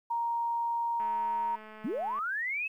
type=tone; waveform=sine; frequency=935 Hz; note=A#5; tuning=5 cents sharp; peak=-28 dBFS; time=0.1-1.56 s; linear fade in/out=10 ms
type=click train; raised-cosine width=0.5 ms; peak=-34 dBFS; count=258; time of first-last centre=1-2.19 s; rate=216 Hz
type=linear sweep; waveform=sine; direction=up; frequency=174.61 to 2637 Hz; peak=-30 dBFS; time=1.84-2.68 s; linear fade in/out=10 ms
effects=11-bit